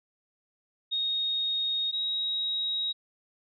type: tone pair in turn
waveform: sine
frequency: 3729 / 3805 Hz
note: A#7 / A#7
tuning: 0 / +35 cents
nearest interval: unison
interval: 35 cents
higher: second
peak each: -26 / -27 dBFS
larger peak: first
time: 0.91-1.92 / 1.92-2.93 s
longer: neither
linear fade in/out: 20 ms
effects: none